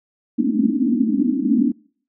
pink band-pass noise, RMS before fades -18 dBFS, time 0.38-1.72 s, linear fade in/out 10 ms, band 210 to 310 Hz, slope 96 dB/octave, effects noise-tail reverb RT60 0.5 s tail -24 dB re dry

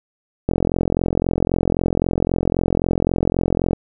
click train, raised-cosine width 2 ms, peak -4 dBFS, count 143, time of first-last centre 0.49-3.732 s, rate 43.8 Hz, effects none

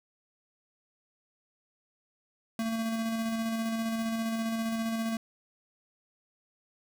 square tone with tremolo, 225.7 Hz, A3, 44 cents sharp, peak -29 dBFS, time 2.59-5.17 s, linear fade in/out 2 ms, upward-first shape square, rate 15 Hz, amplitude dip 25%, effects none

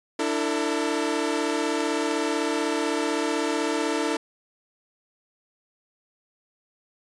sawtooth chord, D suspended second, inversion none, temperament equal with one note detuned, 293.7 / 329.6 / 450.3 Hz, D4 / E4 / A4, 0 / 0 / +40 cents, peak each -24 dBFS, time 0.19-4.17 s, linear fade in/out 5 ms, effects resampled to 22050 Hz

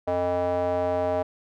square tone with band-pass filter, 89 Hz, F2, 33 cents sharp, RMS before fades -25 dBFS, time 0.07-1.23 s, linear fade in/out 10 ms, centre 650 Hz, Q 3.9, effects none

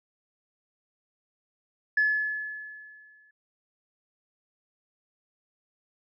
sine tone with exponential decay, 1715 Hz, A6, 45 cents flat, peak -18 dBFS, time 1.97-3.31 s, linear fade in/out 5 ms, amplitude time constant 290 ms, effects tanh soft clip ceiling -15 dBFS

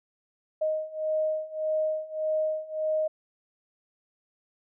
sine beating tone pair, 622.3 / 624 Hz, D#5 / D#5, 0 / +5 cents, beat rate 1.7 Hz, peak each -30 / -28 dBFS, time 0.61-3.08 s, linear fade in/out 10 ms, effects none

